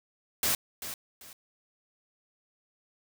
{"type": "noise with echo", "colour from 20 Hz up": "white", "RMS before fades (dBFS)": -27, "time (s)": [0.43, 0.55], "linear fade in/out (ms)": 2, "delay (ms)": 390, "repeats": 2, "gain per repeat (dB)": -11, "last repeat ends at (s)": 1.33, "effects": []}